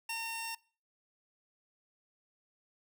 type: tone pair together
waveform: sawtooth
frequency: 911 / 2732 Hz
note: A#5 / F7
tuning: -40 / -39 cents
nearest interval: octave + perfect fifth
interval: 1901 cents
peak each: -37 / -35 dBFS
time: 0.09-0.55 s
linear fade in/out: 5 ms
effects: noise-tail reverb RT60 0.4 s tail -22 dB re dry